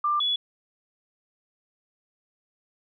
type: tone pair in turn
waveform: sine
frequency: 1188 / 3402 Hz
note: D6 / G#7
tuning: +20 / +41 cents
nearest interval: octave + tritone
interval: 1821 cents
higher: second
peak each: -21 / -22 dBFS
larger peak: first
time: 0.04-0.2 / 0.2-0.36 s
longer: neither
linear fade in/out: 5 ms
effects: none